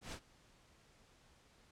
pink noise with ADSR envelope, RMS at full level -44 dBFS, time 0.01-1.71 s, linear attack 110 ms, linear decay 76 ms, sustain -23 dB, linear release 4 ms, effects low-pass 8000 Hz 12 dB/octave

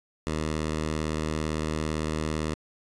10% pulse tone, 77.78 Hz, D#2, in tune, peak -19 dBFS, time 0.27-2.54 s, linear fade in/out 0 ms, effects resampled to 22050 Hz

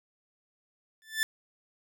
sawtooth tone with exponential growth, 1760 Hz, A6, in tune, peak -19 dBFS, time 1.02-1.23 s, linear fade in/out 0 ms, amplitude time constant 45 ms, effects none

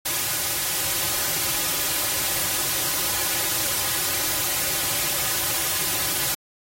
white noise with comb filter, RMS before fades -24 dBFS, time 0.05-6.35 s, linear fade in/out 10 ms, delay 4.4 ms, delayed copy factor -0.9, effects AAC 48 kbps

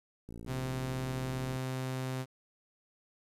click train, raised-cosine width 3 ms, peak -33 dBFS, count 74, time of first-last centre 0.29-1.562 s, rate 57.4 Hz
sawtooth tone, 130 Hz, C3, 11 cents flat, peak -30 dBFS, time 0.46-2.26 s, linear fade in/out 50 ms
effects resampled to 32000 Hz + 10-bit

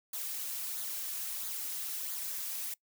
blue noise with flanger, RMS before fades -38 dBFS, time 0.13-2.74 s, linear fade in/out 5 ms, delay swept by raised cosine 0.36 to 3.86 ms, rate 1.5 Hz, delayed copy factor -0.55, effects noise-tail reverb RT60 0.1 s tail -22 dB re dry

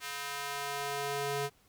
square tone with high-pass filter sweep, 141.7 Hz, C#3, 38 cents sharp, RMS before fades -36 dBFS, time 0-1.5 s, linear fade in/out 50 ms, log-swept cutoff 1600 to 310 Hz, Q 0.88, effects pink hiss -66 dBFS RMS until 1.68 s

